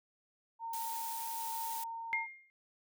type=tone with tremolo; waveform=sine; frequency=915 Hz; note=A#5; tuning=32 cents flat; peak=-37 dBFS; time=0.59-2.27 s; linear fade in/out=50 ms; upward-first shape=triangle; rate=1.2 Hz; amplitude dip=30%
type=noise; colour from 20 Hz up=blue; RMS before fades=-43 dBFS; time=0.73-1.84 s; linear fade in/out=5 ms
type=tone with exponential decay; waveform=sine; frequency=2123 Hz; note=C7; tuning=25 cents sharp; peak=-28 dBFS; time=2.13-2.5 s; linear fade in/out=0 ms; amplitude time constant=80 ms
effects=none